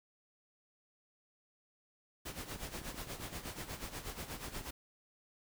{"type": "noise with tremolo", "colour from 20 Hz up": "pink", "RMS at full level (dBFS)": -42, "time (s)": [2.25, 4.71], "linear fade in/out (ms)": 10, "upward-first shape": "sine", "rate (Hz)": 8.3, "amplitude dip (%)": 70}
{"type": "click train", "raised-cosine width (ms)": 3, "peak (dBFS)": -37, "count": 17, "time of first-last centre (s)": [2.56, 4.611], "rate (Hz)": 7.8}
{"effects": []}